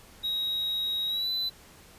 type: tone with pitch glide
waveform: triangle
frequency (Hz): 3804 to 4002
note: A#7 to B7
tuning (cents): +34 to +22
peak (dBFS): -26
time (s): 0.23-1.5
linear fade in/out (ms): 20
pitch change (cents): +88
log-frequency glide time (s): 1.07-1.3
effects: pink hiss -53 dBFS RMS until 1.98 s + resampled to 32000 Hz